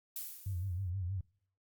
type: noise with exponential decay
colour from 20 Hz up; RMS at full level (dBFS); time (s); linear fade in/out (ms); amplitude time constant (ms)
violet; -38; 0.16-0.9; 2; 160
type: tone with vibrato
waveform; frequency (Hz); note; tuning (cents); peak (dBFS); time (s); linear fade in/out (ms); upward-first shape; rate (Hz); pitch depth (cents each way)
sine; 92.5; F#2; 0; -34; 0.46-1.21; 5; sine; 6.3; 120
effects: noise-tail reverb RT60 0.6 s tail -25 dB re dry + Opus 48 kbps